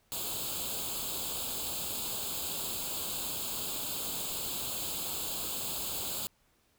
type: noise with comb filter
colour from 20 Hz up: white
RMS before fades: -36 dBFS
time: 0.12-6.27 s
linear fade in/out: 0 ms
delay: 0.26 ms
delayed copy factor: +0.85
effects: pink hiss -70 dBFS RMS until 6.78 s